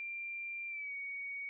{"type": "tone with pitch glide", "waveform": "sine", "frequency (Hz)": [2374, 2241], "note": ["D7", "C#7"], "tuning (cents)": [18, 18], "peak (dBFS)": -39, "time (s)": [0, 1.49], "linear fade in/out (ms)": 0, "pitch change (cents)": -100, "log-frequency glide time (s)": [0.68, 0.93], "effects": []}